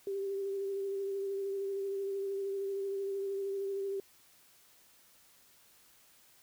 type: tone with vibrato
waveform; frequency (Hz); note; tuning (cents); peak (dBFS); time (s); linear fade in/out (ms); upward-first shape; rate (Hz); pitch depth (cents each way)
sine; 393.4; G4; +6; -33; 0.07-4; 2; sine; 13; 22
effects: white hiss -63 dBFS RMS until 6.42 s